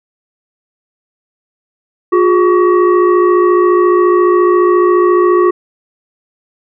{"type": "tone with frequency modulation", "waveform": "sine", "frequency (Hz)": 357.3, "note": "F4", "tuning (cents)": 40, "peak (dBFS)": -6, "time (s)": [2.12, 5.51], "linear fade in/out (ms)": 10, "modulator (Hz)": 769, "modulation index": 0.87, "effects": []}